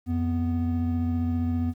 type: tone pair together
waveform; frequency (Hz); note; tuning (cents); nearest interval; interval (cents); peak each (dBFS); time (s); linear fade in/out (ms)
triangle; 87.31 / 246.9; F2 / B3; 0 / 0; octave + tritone; 1800; -24; 0.06-1.74; 50
effects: 10-bit